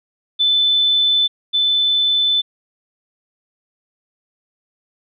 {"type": "tone pair in turn", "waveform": "sine", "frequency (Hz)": [3515, 3515], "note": ["A7", "A7"], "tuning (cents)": [-2, -2], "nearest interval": "unison", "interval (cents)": 0, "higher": "neither", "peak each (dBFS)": [-12, -13], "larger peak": "first", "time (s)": [[0.39, 1.28], [1.53, 2.42]], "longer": "neither", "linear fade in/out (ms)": 20, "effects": []}